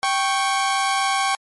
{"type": "tone pair together", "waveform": "sawtooth", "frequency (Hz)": [782, 1104.3], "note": ["G5", "C#6"], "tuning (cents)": [-4, -7], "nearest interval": "tritone", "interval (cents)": 597, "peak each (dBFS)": [-17, -18], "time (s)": [0.03, 1.35], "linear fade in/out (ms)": 0, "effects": ["MP3 48 kbps"]}